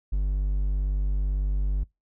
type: tone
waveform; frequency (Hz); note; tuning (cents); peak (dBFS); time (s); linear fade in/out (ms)
triangle; 49; G1; 0; -20; 0.12-1.84; 10
effects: noise-tail reverb RT60 0.2 s tail -25 dB re dry